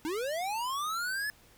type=linear sweep; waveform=square; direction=up; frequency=293.7 to 1740 Hz; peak=-32 dBFS; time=0.05-1.3 s; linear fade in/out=0 ms; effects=pink hiss -60 dBFS RMS until 1.57 s